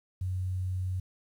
sine tone, 92.5 Hz, F#2, in tune, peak -29 dBFS, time 0.21-1 s, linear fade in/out 5 ms, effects 10-bit

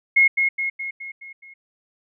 sine tone with echo, 2160 Hz, C#7, 45 cents flat, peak -11 dBFS, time 0.16-0.28 s, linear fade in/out 10 ms, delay 210 ms, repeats 6, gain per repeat -5 dB, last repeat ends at 1.54 s, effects none

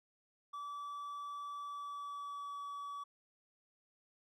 triangle tone with pitch glide, 1154 to 1141.4 Hz, D6 to D6, -31 to -50 cents, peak -40 dBFS, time 0.53-3.04 s, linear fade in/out 10 ms, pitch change -19 cents, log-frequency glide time 1.62-2.61 s, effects none

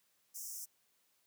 pink high-pass noise, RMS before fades -45 dBFS, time 0.34-0.66 s, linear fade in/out 20 ms, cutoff 5400 Hz, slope 96 dB/octave, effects white hiss -75 dBFS RMS until 1.26 s + high-pass 80 Hz 12 dB/octave

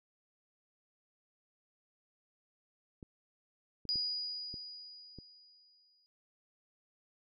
clicks, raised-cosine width 3 ms, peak -35 dBFS, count 5, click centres 3.028 / 3.853 / 3.957 / 4.541 / 5.187 s
sine tone with exponential decay, 4908 Hz, D#8, 25 cents flat, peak -30 dBFS, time 3.89-6.06 s, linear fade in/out 0 ms, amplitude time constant 470 ms
effects none

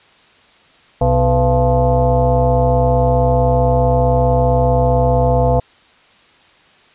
sine tone with frequency modulation, 312.8 Hz, D#4, 9 cents sharp, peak -10 dBFS, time 1.01-5.6 s, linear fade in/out 5 ms, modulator 187 Hz, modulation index 2.5, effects white hiss -49 dBFS RMS until 6.94 s + resampled to 8000 Hz

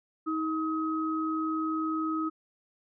sine tone pair together, 317 / 1268 Hz, D#4 / D#6, +32 / +32 cents, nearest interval 2 octaves, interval 2400 cents, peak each -29 / -32 dBFS, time 0.26-2.3 s, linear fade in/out 20 ms, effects none

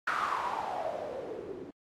blue noise with low-pass filter sweep, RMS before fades -35 dBFS, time 0.07-1.71 s, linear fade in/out 5 ms, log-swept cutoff 1400 to 320 Hz, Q 5.8, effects AAC 64 kbps

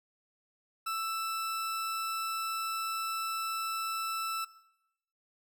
40% pulse tone, 1323 Hz, E6, 6 cents sharp, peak -31 dBFS, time 0.86-4.45 s, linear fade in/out 10 ms, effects noise-tail reverb RT60 0.9 s tail -20 dB re dry

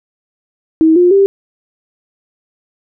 sine tone with pitch steps, 320 / 355.1 / 394 Hz, D#4 / F4 / G4, +49 / +29 / +9 cents, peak -5 dBFS, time 0.81-1.26 s, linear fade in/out 0 ms, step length 150 ms, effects none

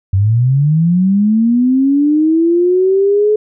sine linear sweep, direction up, 92.5 to 429 Hz, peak -8 dBFS, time 0.13-3.36 s, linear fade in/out 5 ms, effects none

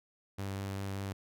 sawtooth tone with vibrato, 98 Hz, G2, in tune, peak -32 dBFS, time 0.38-1.13 s, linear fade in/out 10 ms, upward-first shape sine, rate 5.1 Hz, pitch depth 10 cents each way, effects none

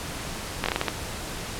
slowing click train, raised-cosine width 0.3 ms, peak -7 dBFS, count 7, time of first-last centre 0.64-0.883 s, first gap 20 ms, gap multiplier 1.28, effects pink hiss -34 dBFS RMS until 1.59 s + low-pass 11000 Hz 12 dB/octave

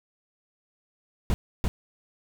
brown noise with echo, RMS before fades -22 dBFS, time 1.3-1.34 s, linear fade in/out 0 ms, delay 340 ms, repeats 1, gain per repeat -2 dB, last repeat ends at 1.68 s, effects none

